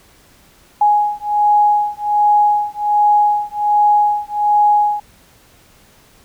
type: beating tone pair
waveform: sine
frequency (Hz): 832 / 833.3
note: G#5 / G#5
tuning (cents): +3 / +6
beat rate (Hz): 1.3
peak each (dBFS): -14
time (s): 0.81-5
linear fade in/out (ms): 5
effects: pink hiss -49 dBFS RMS until 6.24 s